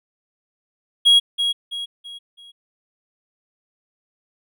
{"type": "tone with echo", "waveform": "triangle", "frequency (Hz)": 3300, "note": "G#7", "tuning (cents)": -12, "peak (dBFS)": -8, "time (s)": [1.05, 1.2], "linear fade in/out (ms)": 20, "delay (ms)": 330, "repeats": 4, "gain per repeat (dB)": -8, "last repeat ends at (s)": 2.52, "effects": []}